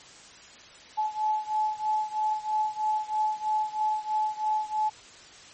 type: beating tone pair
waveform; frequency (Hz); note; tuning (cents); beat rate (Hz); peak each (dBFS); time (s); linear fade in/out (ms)
sine; 858 / 861.1; A5 / A5; -44 / -38; 3.1; -27 / -29; 0.97-4.9; 20
effects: white hiss -49 dBFS RMS until 5.53 s + MP3 32 kbps